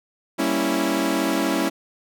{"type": "chord", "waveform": "sawtooth", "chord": "G diminished seventh", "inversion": "none", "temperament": "equal", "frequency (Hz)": [196, 233.1, 277.2, 329.6], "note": ["G3", "Bb3", "Db4", "Fb4"], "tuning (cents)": [0, 0, 0, 0], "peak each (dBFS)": [-24, -25, -20, -20], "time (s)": [0.38, 1.7], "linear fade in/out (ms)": 20, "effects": []}